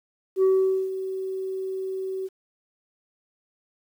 sine tone with ADSR envelope, 380 Hz, F#4, 46 cents sharp, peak -13 dBFS, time 0.36-2.29 s, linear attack 68 ms, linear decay 460 ms, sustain -14 dB, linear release 34 ms, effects tanh soft clip ceiling -15 dBFS + 9-bit

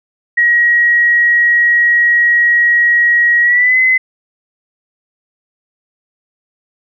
sine tone with pitch glide, 1900 to 2036 Hz, A#6 to C7, +33 to -48 cents, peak -7 dBFS, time 0.37-3.98 s, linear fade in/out 10 ms, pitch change +119 cents, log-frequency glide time 3.42-3.78 s, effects none

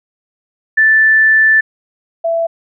sine tone pair in turn, 1760 / 665.8 Hz, A6 / E5, 0 / +17 cents, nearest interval octave + perfect fourth, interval 1683 cents, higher first, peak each -6 / -12 dBFS, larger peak first, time 0.77-1.61 / 2.24-2.47 s, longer first, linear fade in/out 10 ms, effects none

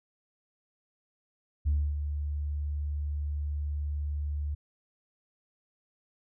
sine tone with ADSR envelope, 73.4 Hz, D2, in tune, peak -21 dBFS, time 1.65-4.55 s, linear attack 24 ms, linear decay 270 ms, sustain -8 dB, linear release 11 ms, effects tanh soft clip ceiling -20 dBFS

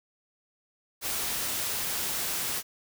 white noise, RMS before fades -31 dBFS, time 1.01-2.63 s, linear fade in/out 50 ms, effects none

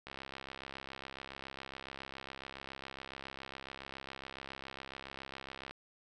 click train, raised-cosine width 0.3 ms, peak -28 dBFS, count 380, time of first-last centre 0.07-5.71 s, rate 67.2 Hz, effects none

